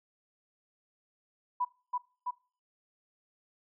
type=tone with echo; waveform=sine; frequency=987.8 Hz; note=B5; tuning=in tune; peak=-27 dBFS; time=1.6-1.65 s; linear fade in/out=10 ms; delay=330 ms; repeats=2; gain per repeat=-2 dB; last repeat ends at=2.31 s; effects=noise-tail reverb RT60 0.4 s tail -23 dB re dry